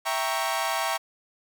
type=chord; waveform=sawtooth; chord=E diminished seventh; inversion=none; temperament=equal; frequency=659.3 / 784 / 932.3 / 1108.7 Hz; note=E5 / G5 / Bb5 / Db6; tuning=0 / 0 / 0 / 0 cents; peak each=-27 dBFS; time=0.05-0.98 s; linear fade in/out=20 ms; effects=none